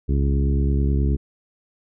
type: harmonic tone with a mistuned harmonic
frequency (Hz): 69.3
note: C#2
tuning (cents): 0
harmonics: 1 / 2 / 3 / 4 / 5 / 6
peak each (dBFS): -18 / -24 / -28 / -30 / -32 / -34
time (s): 0.08-1.17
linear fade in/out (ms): 20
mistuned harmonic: 1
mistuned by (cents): -31
effects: none